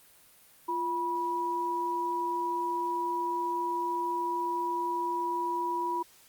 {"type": "tone pair together", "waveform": "sine", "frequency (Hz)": [346, 974], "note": ["F4", "B5"], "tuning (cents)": [-16, -24], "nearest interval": "octave + tritone", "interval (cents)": 1792, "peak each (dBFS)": [-35, -29], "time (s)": [0.68, 6.03], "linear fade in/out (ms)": 10, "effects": ["white hiss -58 dBFS RMS until 6.28 s", "Opus 32 kbps"]}